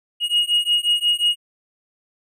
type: beating tone pair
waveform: triangle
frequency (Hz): 2875 / 2880.6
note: F7 / F#7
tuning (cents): +50 / -47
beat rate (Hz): 5.6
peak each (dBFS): -18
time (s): 0.2-1.36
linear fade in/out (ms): 50
effects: none